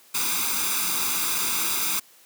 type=noise with comb filter; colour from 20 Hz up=white; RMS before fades=-25 dBFS; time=0.14-2 s; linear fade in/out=10 ms; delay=0.82 ms; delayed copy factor=+0.75; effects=white hiss -54 dBFS RMS until 2.25 s + high-pass 200 Hz 12 dB/octave